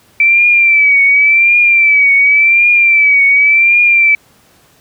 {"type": "tone with vibrato", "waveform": "sine", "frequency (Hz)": 2323, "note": "D7", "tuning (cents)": -20, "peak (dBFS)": -5, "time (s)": [0.2, 4.15], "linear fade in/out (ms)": 2, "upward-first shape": "triangle", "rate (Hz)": 0.9, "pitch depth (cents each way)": 79, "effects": ["pink hiss -48 dBFS RMS until 4.8 s", "high-pass 80 Hz 12 dB/octave"]}